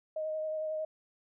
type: tone with vibrato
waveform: sine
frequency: 624 Hz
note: D#5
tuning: 5 cents sharp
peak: -32 dBFS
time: 0.16-0.85 s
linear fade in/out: 5 ms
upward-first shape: sine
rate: 11 Hz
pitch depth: 15 cents each way
effects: none